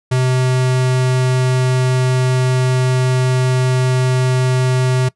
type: tone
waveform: square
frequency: 128.2 Hz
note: C3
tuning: 35 cents flat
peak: -13 dBFS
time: 0.11-5.09 s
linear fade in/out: 10 ms
effects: noise-tail reverb RT60 0.1 s tail -20 dB re dry + resampled to 24000 Hz